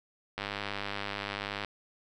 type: click train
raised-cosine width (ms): 0.3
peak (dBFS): -18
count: 129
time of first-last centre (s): 0.38-1.647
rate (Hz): 101
effects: none